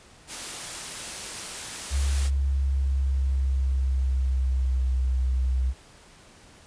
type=noise; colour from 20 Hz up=white; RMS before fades=-35 dBFS; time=0.27-2.31 s; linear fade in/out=50 ms
type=tone with pitch glide; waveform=sine; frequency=69 to 64.01 Hz; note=C#2 to C2; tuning=-7 to -37 cents; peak=-21 dBFS; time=1.9-5.74 s; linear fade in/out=50 ms; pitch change=-130 cents; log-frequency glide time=2.1-4.96 s
effects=pink hiss -52 dBFS RMS until 6.66 s + resampled to 22050 Hz